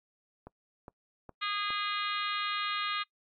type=click train; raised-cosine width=1 ms; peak=-31 dBFS; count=4; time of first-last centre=0.47-1.705 s; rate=2.43 Hz
type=harmonic tone; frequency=410.6 Hz; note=G#4; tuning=20 cents flat; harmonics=3 / 4 / 5 / 6 / 7 / 8 / 9 / 10; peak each=-34 / -41 / -39 / -40 / -42 / -41 / -40 / -44 dBFS; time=1.41-3.04 s; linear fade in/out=20 ms
effects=noise-tail reverb RT60 0.1 s tail -23 dB re dry + AAC 64 kbps